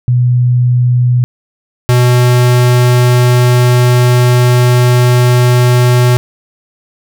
sine / square tone pair in turn, 123.47 / 123.47 Hz, B2 / B2, 0 / 0 cents, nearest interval unison, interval 0 cents, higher neither, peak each -6 dBFS, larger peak neither, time 0.08-1.24 / 1.89-6.17 s, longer second, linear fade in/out 0 ms, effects none

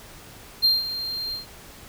triangle tone with ADSR envelope, 4186 Hz, C8, in tune, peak -13 dBFS, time 0.62-1.46 s, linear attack 27 ms, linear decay 180 ms, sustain -13 dB, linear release 130 ms, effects pink hiss -45 dBFS RMS until 1.88 s

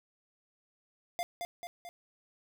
square tone with echo, 698.5 Hz, F5, in tune, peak -32 dBFS, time 1.19-1.23 s, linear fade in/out 0 ms, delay 220 ms, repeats 3, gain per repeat -4 dB, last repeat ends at 1.89 s, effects none

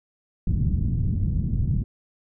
white low-pass noise, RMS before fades -23 dBFS, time 0.47-1.84 s, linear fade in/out 5 ms, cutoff 160 Hz, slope 24 dB/octave, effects none

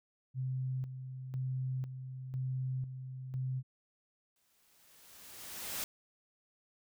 sine tone with tremolo, 129.8 Hz, C3, 13 cents flat, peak -33 dBFS, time 0.34-3.63 s, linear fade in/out 50 ms, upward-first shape square, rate 1 Hz, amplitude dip 60%
white noise with exponential growth, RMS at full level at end -37 dBFS, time 4.36-5.84 s, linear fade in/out 1 ms, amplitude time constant 320 ms
effects none

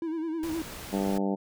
triangle tone with vibrato, 323.3 Hz, E4, 34 cents flat, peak -27 dBFS, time 0.02-0.62 s, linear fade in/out 2 ms, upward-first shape sine, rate 9.6 Hz, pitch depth 69 cents each way
pink noise, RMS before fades -41 dBFS, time 0.43-1.18 s, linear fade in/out 2 ms
harmonic tone, 98.1 Hz, G2, 2 cents sharp, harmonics 2 / 3 / 4 / 5 / 6 / 7 / 8 / 9, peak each -28 / -32 / -34 / -36 / -38 / -39 / -40 / -41 dBFS, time 0.92-1.36 s, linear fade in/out 20 ms
effects none

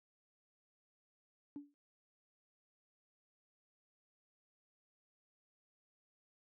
sine tone with exponential decay, 287.7 Hz, D4, 36 cents flat, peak -39 dBFS, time 1.56-1.74 s, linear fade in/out 0 ms, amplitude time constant 38 ms, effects tanh soft clip ceiling -39 dBFS + high-pass 100 Hz 12 dB/octave

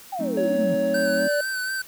sine exponential sweep, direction down, 815 to 155.56 Hz, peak -26 dBFS, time 0.12-0.75 s, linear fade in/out 10 ms
triangle chord, F# diminished seventh, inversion none, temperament equal, 185 / 220 / 261.6 / 311.1 Hz, F#3 / A3 / C4 / Eb4, 0 / 0 / 0 / 0 cents, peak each -31 / -28 / -28 / -30 dBFS, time 0.19-1.28 s, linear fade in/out 10 ms
triangle tone with pitch glide, 560 to 583.8 Hz, C#5 to D5, +18 to -10 cents, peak -19 dBFS, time 0.37-1.41 s, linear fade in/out 5 ms, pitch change +72 cents, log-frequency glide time 1.17-1.29 s
square tone with vibrato, 1531 Hz, G6, 41 cents flat, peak -26 dBFS, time 0.94-1.82 s, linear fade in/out 5 ms, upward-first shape sine, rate 4.1 Hz, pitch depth 34 cents each way
effects white hiss -46 dBFS RMS until 1.87 s

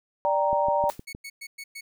sine chord, G minor, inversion second, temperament equal, 587.3 / 784 / 932.3 Hz, D5 / G5 / Bb5, 0 / 0 / 0 cents, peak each -24 / -28 / -24 dBFS, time 0.25-0.9 s, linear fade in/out 0 ms
click train, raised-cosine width 3 ms, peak -24 dBFS, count 5, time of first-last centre 0.53-1.149 s, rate 6.46 Hz
white noise with exponential decay, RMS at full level -37 dBFS, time 0.89-1.05 s, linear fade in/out 2 ms, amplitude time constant 34 ms
sawtooth tone bursts, 2217 Hz, C#7, in tune, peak -33 dBFS, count 5, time 1.07-1.81 s, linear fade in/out 10 ms, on 60 ms, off 110 ms
effects none

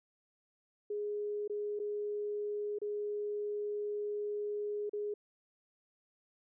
sine tone with dropouts, 415.3 Hz, G#4, in tune, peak -34 dBFS, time 0.9-5.14 s, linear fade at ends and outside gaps 5 ms, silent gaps 1.478-1.497 / 1.792-1.798 / 2.787-2.816 / 4.895-4.932 s, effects none

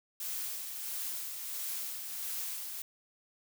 blue noise with tremolo, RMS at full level -37 dBFS, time 0.2-2.82 s, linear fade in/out 2 ms, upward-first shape sine, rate 1.5 Hz, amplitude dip 40%, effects none

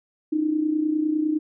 sine tone with amplitude modulation, 308.2 Hz, D#4, 16 cents flat, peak -17 dBFS, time 0.32-1.39 s, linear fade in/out 10 ms, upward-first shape sine, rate 29.9 Hz, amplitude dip 65%, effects none

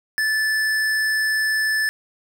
sine tone with hard clipping, 1747 Hz, A6, 13 cents flat, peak -20 dBFS, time 0.18-1.89 s, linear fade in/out 0 ms, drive 13 dB, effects none

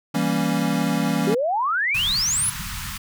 square chord, E diminished seventh, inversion none, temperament equal, 164.81 / 196 / 233.1 / 277.2 Hz, E3 / G3 / Bb3 / Db4, 0 / 0 / 0 / 0 cents, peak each -26 dBFS, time 0.14-1.35 s, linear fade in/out 10 ms
sine exponential sweep, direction up, 380.5 to 11175 Hz, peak -19 dBFS, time 1.27-2.5 s, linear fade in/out 5 ms
pink band-stop noise, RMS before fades -31 dBFS, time 1.94-2.98 s, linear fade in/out 10 ms, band 210 to 960 Hz, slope 48 dB/octave
effects none

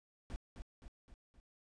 brown noise with echo, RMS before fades -42 dBFS, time 0.3-0.36 s, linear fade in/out 0 ms, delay 260 ms, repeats 4, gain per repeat -5 dB, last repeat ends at 1.4 s, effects resampled to 22050 Hz

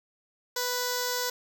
5% pulse tone with notch filter, 493.9 Hz, B4, in tune, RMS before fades -30 dBFS, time 0.56-1.3 s, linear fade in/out 5 ms, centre 2600 Hz, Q 0.96, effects none

